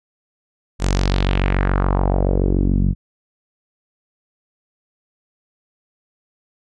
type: tone with low-pass filter sweep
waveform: sawtooth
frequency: 47 Hz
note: F#1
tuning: 28 cents sharp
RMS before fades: -17 dBFS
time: 0.79-2.95 s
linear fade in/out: 50 ms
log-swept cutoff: 8000 to 170 Hz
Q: 2.3
effects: none